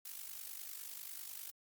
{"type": "noise with amplitude modulation", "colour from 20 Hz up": "blue", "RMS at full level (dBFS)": -44, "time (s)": [0.05, 1.51], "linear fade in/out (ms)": 5, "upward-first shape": "sine", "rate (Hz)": 50, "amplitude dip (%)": 75, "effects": ["Opus 48 kbps"]}